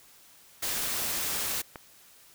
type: noise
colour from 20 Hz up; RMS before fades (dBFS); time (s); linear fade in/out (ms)
white; -31; 0.62-1.62; 10
type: clicks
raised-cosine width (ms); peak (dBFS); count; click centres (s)
0.5; -34 / -24; 2; 1.358 / 1.758
effects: white hiss -56 dBFS RMS until 2.34 s